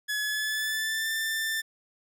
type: tone with pitch glide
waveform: sawtooth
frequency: 1700 to 1780.4 Hz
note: G#6 to A6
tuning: +40 to +20 cents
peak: -24 dBFS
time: 0.08-1.62 s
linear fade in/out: 20 ms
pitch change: +80 cents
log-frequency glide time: 0.2-1.08 s
effects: none